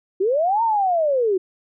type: linear two-way sweep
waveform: sine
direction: up then down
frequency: 356.7 to 932.3 to 356.7 Hz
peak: -16 dBFS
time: 0.2-1.38 s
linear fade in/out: 10 ms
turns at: 0.63 s
effects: none